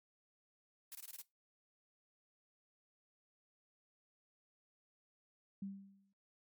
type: noise bursts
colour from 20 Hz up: blue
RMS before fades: -49 dBFS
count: 6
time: 0.92-1.215 s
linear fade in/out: 0 ms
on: 30 ms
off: 23 ms
type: tone with exponential decay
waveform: sine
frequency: 196.3 Hz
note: G3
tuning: 3 cents sharp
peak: -39 dBFS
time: 5.62-6.13 s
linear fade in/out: 5 ms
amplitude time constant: 110 ms
effects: noise-tail reverb RT60 0.2 s tail -19 dB re dry + MP3 96 kbps